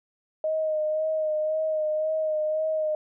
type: tone with vibrato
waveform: sine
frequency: 622.3 Hz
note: D#5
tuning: in tune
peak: -23 dBFS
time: 0.44-2.95 s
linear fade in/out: 2 ms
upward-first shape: sine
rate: 1.9 Hz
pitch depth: 25 cents each way
effects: none